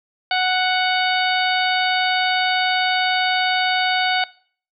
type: harmonic tone with a mistuned harmonic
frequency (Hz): 740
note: F#5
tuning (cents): 0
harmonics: 1 / 2 / 3 / 4 / 5 / 6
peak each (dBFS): -20 / -23 / -25 / -26 / -27 / -28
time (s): 0.31-4.24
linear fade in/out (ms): 2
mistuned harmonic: 6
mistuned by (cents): +25
effects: noise-tail reverb RT60 0.5 s tail -22 dB re dry